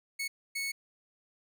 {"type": "tone bursts at uneven times", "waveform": "sawtooth", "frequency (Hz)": 2207, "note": "C#7", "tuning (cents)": -8, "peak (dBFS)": -29, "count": 2, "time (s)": [[0.19, 0.28], [0.55, 0.72]], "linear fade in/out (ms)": 10, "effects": []}